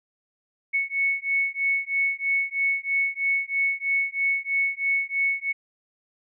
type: beating tone pair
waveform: sine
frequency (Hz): 2209 / 2212.1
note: C#7 / C#7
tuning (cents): -7 / -4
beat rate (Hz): 3.1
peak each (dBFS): -25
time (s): 0.73-5.53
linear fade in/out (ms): 20
effects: none